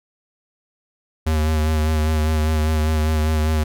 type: tone with vibrato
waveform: square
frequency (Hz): 77.78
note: D#2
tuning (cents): 0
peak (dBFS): -17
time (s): 1.26-3.64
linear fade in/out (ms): 10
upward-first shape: sine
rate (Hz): 5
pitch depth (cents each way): 29
effects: none